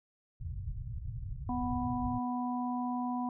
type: low-pass noise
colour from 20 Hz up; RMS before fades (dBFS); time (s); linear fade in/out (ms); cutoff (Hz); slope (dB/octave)
white; -39; 0.4-2.19; 10; 130; 48
type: harmonic tone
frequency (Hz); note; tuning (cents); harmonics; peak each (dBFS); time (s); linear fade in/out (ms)
246.9; B3; 0; 1 / 3 / 4; -33 / -38 / -39; 1.49-3.29; 2
effects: none